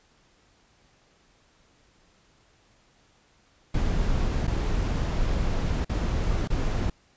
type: noise with dropouts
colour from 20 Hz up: brown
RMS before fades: -25 dBFS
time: 3.74-6.9 s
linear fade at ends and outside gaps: 5 ms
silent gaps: 4.47-4.476 / 5.847-5.894 / 6.476-6.501 s
effects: pink hiss -62 dBFS RMS until 7.16 s + resampled to 16000 Hz